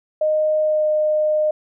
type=tone with pitch glide; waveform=sine; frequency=617 to 612 Hz; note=D#5 to D#5; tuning=-15 to -29 cents; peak=-15 dBFS; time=0.21-1.51 s; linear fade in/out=5 ms; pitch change=-14 cents; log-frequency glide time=0.62-0.87 s; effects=none